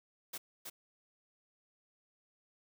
white noise with echo, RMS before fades -42 dBFS, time 0.33-0.38 s, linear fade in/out 10 ms, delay 320 ms, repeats 1, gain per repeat -3 dB, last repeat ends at 0.7 s, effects high-pass 150 Hz 12 dB/octave

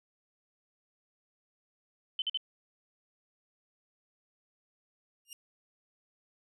sine tone bursts, 3056 Hz, G7, 45 cents flat, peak -29 dBFS, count 3, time 2.19-2.374 s, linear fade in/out 2 ms, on 30 ms, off 47 ms
15% pulse tone with exponential growth, 2822 Hz, F7, 17 cents sharp, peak -33 dBFS, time 5.25-5.33 s, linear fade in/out 1 ms, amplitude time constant 17 ms
effects none

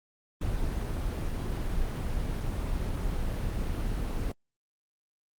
brown noise, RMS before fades -30 dBFS, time 0.41-4.32 s, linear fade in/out 5 ms, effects Opus 24 kbps

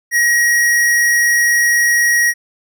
square tone, 1896 Hz, A#6, 29 cents sharp, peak -11 dBFS, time 0.11-2.34 s, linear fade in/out 50 ms, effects none

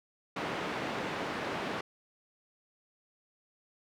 pink band-pass noise, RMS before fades -36 dBFS, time 0.36-1.81 s, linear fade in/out 5 ms, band 220 to 2500 Hz, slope 12 dB/octave, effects none

